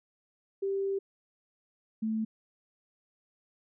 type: tone pair in turn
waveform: sine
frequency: 392 / 220 Hz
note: G4 / A3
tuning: 0 / 0 cents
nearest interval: minor seventh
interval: 1000 cents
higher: first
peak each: -28 dBFS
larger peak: neither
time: 0.62-0.99 / 2.02-2.25 s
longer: first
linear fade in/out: 10 ms
effects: none